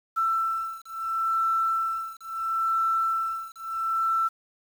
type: beating tone pair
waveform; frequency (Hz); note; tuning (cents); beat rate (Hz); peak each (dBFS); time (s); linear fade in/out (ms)
sine; 1334 / 1334.74; E6 / E6; +20 / +21; 0.74; -27; 0.16-4.29; 20
effects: 8-bit